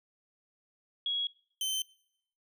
sine / sawtooth tone pair in turn, 3322 / 3085 Hz, G#7 / G7, 0 / -28 cents, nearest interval minor second, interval 128 cents, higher first, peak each -29 / -27 dBFS, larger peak second, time 1.06-1.27 / 1.61-1.82 s, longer neither, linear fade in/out 2 ms, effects noise-tail reverb RT60 0.7 s tail -23 dB re dry

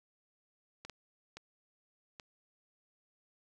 clicks, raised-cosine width 0.2 ms, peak -29 dBFS, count 4, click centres 0.85 / 0.897 / 1.37 / 2.198 s, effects none

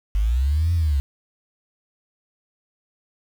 sine linear two-way sweep, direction up then down, 47.96 to 87.31 to 67.1 Hz, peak -16 dBFS, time 0.15-1 s, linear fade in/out 0 ms, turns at 0.73 s, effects tanh soft clip ceiling -12 dBFS + 7-bit

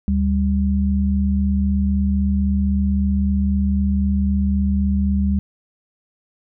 sine tone pair together, 74.17 / 198 Hz, D2 / G3, +18 / +18 cents, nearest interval octave + perfect fourth, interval 1700 cents, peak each -18 dBFS, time 0.08-5.39 s, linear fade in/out 0 ms, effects none

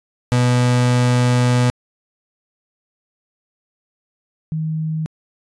35% pulse / sine tone pair in turn, 123.47 / 157.77 Hz, B2 / D#3, 0 / +24 cents, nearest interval major third, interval 424 cents, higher second, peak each -11 / -19 dBFS, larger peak first, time 0.32-1.7 / 4.52-5.06 s, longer first, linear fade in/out 0 ms, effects resampled to 22050 Hz

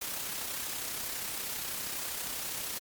white noise with amplitude modulation, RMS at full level -35 dBFS, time 0.01-2.79 s, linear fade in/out 10 ms, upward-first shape sine, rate 32.4 Hz, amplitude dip 40%, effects Opus 48 kbps

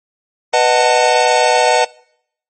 square chord, B dominant seventh, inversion none, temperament just, 493.9 / 617.4 / 740.8 / 889 Hz, B4 / D#5 / F#5 / A5, 0 / -14 / +2 / +18 cents, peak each -16 dBFS, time 0.53-1.85 s, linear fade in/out 10 ms, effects noise-tail reverb RT60 0.7 s tail -24 dB re dry + MP3 32 kbps

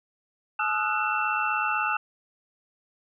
sine tone cluster, 855 / 1245 / 1341 / 1469 / 2683 Hz, A5 / D#6 / E6 / F#6 / E7, -50 / +1 / +29 / -13 / +30 cents, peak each -30 dBFS, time 0.59-1.97 s, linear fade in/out 5 ms, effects none

